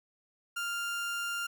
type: tone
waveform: 30% pulse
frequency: 1396.9 Hz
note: F6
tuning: in tune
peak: -30 dBFS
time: 0.56-1.47 s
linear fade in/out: 10 ms
effects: none